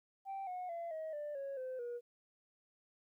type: tone with pitch steps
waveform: sine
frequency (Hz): 780 / 727.8 / 679 / 633.6 / 591.1 / 551.5 / 514.6 / 480.1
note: G5 / F#5 / F5 / D#5 / D5 / C#5 / C5 / B4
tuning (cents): -9 / -29 / -49 / +31 / +11 / -9 / -29 / -49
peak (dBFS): -38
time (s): 0.25-2.01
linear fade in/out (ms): 50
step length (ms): 220
effects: tanh soft clip ceiling -38 dBFS + 13-bit